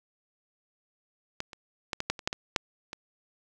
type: clicks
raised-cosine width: 0.2 ms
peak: -15 / -26 / -13 / -13 / -9 / -24 / -9 / -15 / -6 / -20 dBFS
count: 10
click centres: 1.404 / 1.532 / 1.932 / 2.004 / 2.1 / 2.192 / 2.275 / 2.329 / 2.562 / 2.931 s
effects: none